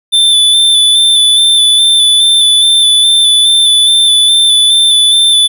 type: tone with vibrato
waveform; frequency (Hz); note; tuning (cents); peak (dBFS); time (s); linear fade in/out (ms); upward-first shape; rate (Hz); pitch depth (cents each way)
square; 3520; A7; 0; -5; 0.12-5.48; 20; square; 2.4; 20
effects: none